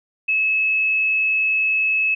sine tone, 2590 Hz, E7, 31 cents flat, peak -16 dBFS, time 0.28-2.15 s, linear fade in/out 10 ms, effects none

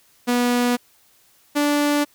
sawtooth tone pair in turn, 243.8 / 291.8 Hz, B3 / D4, -22 / -11 cents, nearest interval minor third, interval 311 cents, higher second, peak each -13 / -13 dBFS, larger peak neither, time 0.27-0.77 / 1.55-2.05 s, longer neither, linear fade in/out 20 ms, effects white hiss -57 dBFS RMS until 2.14 s

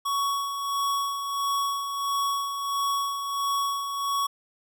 square tone with tremolo, 1118 Hz, C#6, 14 cents sharp, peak -24 dBFS, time 0.05-4.27 s, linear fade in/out 10 ms, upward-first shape sine, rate 1.5 Hz, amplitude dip 50%, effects none

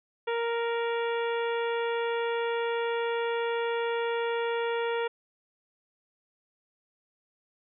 harmonic tone with a mistuned harmonic, 466.2 Hz, A#4, in tune, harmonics 1 / 2 / 3 / 4 / 5 / 6 / 7, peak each -28 / -34 / -38 / -40 / -42 / -44 / -45 dBFS, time 0.27-5.08 s, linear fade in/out 10 ms, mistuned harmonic 7, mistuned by +64 cents, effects none

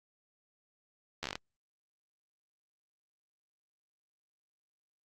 slowing click train, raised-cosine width 0.2 ms, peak -18 dBFS, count 8, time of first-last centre 1.23-1.355 s, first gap 12 ms, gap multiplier 1.13, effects Opus 48 kbps

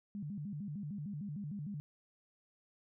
sine tone with vibrato, 173.4 Hz, F3, 12 cents flat, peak -39 dBFS, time 0.15-1.8 s, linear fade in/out 0 ms, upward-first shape square, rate 6.6 Hz, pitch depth 280 cents each way, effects none

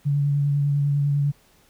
sine tone with vibrato, 143 Hz, D3, 46 cents flat, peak -18 dBFS, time 0.05-1.32 s, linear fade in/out 20 ms, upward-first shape sine, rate 10 Hz, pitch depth 18 cents each way, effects pink hiss -58 dBFS RMS until 1.69 s

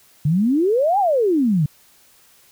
sine exponential two-way sweep, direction up then down, 140 to 840 to 140 Hz, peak -14 dBFS, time 0.25-1.66 s, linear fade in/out 5 ms, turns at 0.99 s, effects white hiss -53 dBFS RMS until 2.51 s

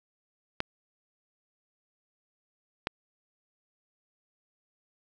clicks, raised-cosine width 0.3 ms, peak -12 dBFS, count 2, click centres 0.604 / 2.871 s, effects none

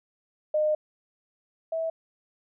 sine tone pair in turn, 611 / 651.1 Hz, D#5 / E5, -32 / -22 cents, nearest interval minor second, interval 110 cents, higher second, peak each -21 / -26 dBFS, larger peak first, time 0.54-0.75 / 1.72-1.9 s, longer first, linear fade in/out 5 ms, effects none

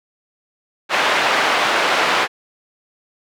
pink band-pass noise, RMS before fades -17 dBFS, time 0.89-2.28 s, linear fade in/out 50 ms, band 670 to 2900 Hz, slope 12 dB/octave, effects none

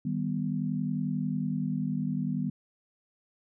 sine chord, Eb augmented, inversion none, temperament equal, 155.56 / 196 / 246.9 Hz, Eb3 / G3 / B3, 0 / 0 / 0 cents, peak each -32 dBFS, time 0.05-2.5 s, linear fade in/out 5 ms, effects none

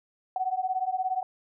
sine beating tone pair, 740 / 757 Hz, F#5 / F#5, 0 / +39 cents, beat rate 17 Hz, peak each -29 dBFS, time 0.36-1.23 s, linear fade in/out 2 ms, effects none

